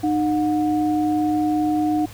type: tone pair together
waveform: sine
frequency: 305.1 / 725.7 Hz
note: D#4 / F#5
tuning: -34 / -34 cents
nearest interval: octave + minor third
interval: 1500 cents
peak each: -18 / -24 dBFS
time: 0.03-2.06 s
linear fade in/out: 10 ms
effects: added 104 Hz sine -39 dBFS peak until 2.13 s + pink hiss -43 dBFS RMS until 2.13 s